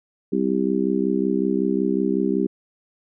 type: harmonic tone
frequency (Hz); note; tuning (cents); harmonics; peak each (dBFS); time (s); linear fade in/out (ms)
65.4; C2; 0; 3 / 4 / 5 / 6; -24 / -24 / -24 / -24; 0.32-2.47; 10
effects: none